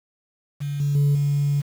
sine tone with level steps, 143.3 Hz, D3, 42 cents flat, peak -24 / -18 / -13 / -17 dBFS, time 0.6-1.62 s, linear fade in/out 20 ms, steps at 0.8 / 0.95 / 1.15 s, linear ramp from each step 2 ms, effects tanh soft clip ceiling -14 dBFS + 7-bit

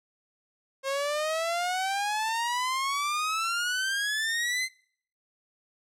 sawtooth exponential sweep, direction up, 534 to 2081 Hz, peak -23 dBFS, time 0.83-4.69 s, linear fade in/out 50 ms, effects noise-tail reverb RT60 0.6 s tail -25 dB re dry + low-pass 10000 Hz 12 dB/octave

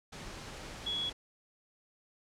sine tone in noise, 3360 Hz, G#7, 19 cents sharp, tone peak -32 dBFS, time 0.86-1.1 s, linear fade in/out 10 ms, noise pink, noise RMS -45 dBFS, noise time 0.12-1.13 s, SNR +10 dB, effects low-pass 7000 Hz 12 dB/octave

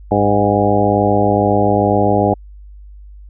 harmonic tone with a mistuned harmonic, 102.3 Hz, G#2, 26 cents flat, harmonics 1 / 2 / 3 / 4 / 5 / 6 / 7 / 8, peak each -19 / -19 / -19 / -19 / -19 / -19 / -19 / -19 dBFS, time 0.11-2.34 s, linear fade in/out 5 ms, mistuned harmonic 7, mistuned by +36 cents, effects added 50 Hz sine -34 dBFS peak until 3.29 s

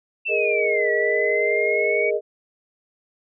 sine linear two-way sweep, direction down then up, 2701 to 1931 to 2261 Hz, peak -22 dBFS, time 0.25-2.11 s, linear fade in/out 20 ms, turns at 0.91 s
sine chord, Ab suspended second, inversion none, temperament equal with one note detuned, 415.3 / 466.2 / 620.1 Hz, Ab4 / Bb4 / Eb5, 0 / 0 / -6 cents, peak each -23 / -24 / -24 dBFS, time 0.28-2.21 s, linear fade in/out 50 ms
effects none

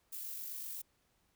violet noise with amplitude modulation, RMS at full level -42 dBFS, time 0.12-0.82 s, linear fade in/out 10 ms, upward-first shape sine, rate 48.2 Hz, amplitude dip 30%, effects pink hiss -75 dBFS RMS until 1.35 s

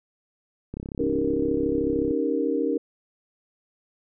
click train, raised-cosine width 3 ms, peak -20 dBFS, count 47, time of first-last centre 0.74-2.109 s, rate 33.6 Hz
sine chord, Eb dominant seventh, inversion third, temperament equal, 277.2 / 311.1 / 392 / 466.2 Hz, Db4 / Eb4 / G4 / Bb4, 0 / 0 / 0 / 0 cents, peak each -27 / -27 / -30 / -26 dBFS, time 0.99-2.78 s, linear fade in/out 5 ms
effects none

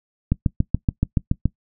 click train, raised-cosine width 5 ms, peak -5 dBFS, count 9, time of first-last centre 0.32-1.456 s, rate 7.04 Hz, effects noise-tail reverb RT60 0.1 s tail -21 dB re dry

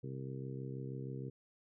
harmonic tone, 66.3 Hz, C2, 23 cents sharp, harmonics 2 / 3 / 4 / 5 / 6 / 7, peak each -42 / -50 / -50 / -52 / -50 / -52 dBFS, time 0.03-1.3 s, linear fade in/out 10 ms, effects none

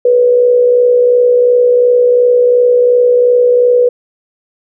sine tone with amplitude modulation, 490 Hz, B4, 14 cents flat, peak -3 dBFS, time 0.05-3.89 s, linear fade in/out 5 ms, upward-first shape sine, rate 62.8 Hz, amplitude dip 45%, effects none

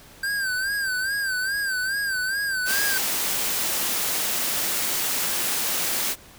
square tone with vibrato, 1568 Hz, G6, in tune, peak -24 dBFS, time 0.23-2.98 s, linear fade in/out 5 ms, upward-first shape sine, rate 2.4 Hz, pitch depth 88 cents each way
white high-pass noise, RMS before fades -25 dBFS, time 2.65-6.16 s, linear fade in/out 50 ms, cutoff 150 Hz, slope 24 dB/octave
effects pink hiss -48 dBFS RMS until 6.38 s

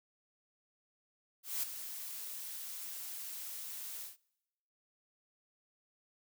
blue noise with ADSR envelope, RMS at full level -34 dBFS, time 1.43-4.17 s, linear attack 200 ms, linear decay 7 ms, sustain -10 dB, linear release 150 ms, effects noise-tail reverb RT60 1.0 s tail -26 dB re dry

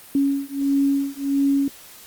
sine beating tone pair, 277.2 / 278.7 Hz, C#4 / C#4, 0 / +9 cents, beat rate 1.5 Hz, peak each -21 dBFS, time 0.15-1.68 s, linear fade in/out 2 ms, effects white hiss -44 dBFS RMS until 2.06 s + Opus 32 kbps

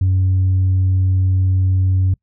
sine tone, 93.6 Hz, F#2, 20 cents sharp, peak -10 dBFS, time 0.01-2.14 s, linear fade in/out 5 ms, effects noise-tail reverb RT60 0.1 s tail -26 dB re dry + tanh soft clip ceiling -10 dBFS

